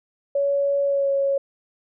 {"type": "tone with pitch glide", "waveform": "sine", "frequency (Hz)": [562, 552.7], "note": ["C#5", "C#5"], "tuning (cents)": [24, -5], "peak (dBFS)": -18, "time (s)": [0.35, 1.38], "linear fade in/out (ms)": 5, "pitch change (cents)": -29, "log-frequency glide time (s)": [0.85, 1.1], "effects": []}